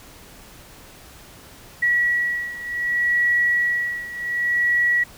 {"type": "beating tone pair", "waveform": "sine", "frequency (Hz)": [1929, 1929.66], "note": ["B6", "B6"], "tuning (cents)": [-41, -41], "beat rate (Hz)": 0.66, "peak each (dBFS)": [-20, -23], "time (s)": [1.82, 5.04], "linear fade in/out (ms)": 10, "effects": ["pink hiss -45 dBFS RMS until 5.17 s"]}